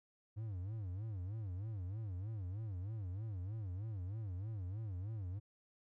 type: tone with vibrato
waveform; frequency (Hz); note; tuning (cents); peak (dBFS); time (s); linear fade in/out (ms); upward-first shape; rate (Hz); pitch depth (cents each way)
triangle; 100; G2; +35; -38; 0.36-5.4; 20; sine; 3.2; 210
effects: none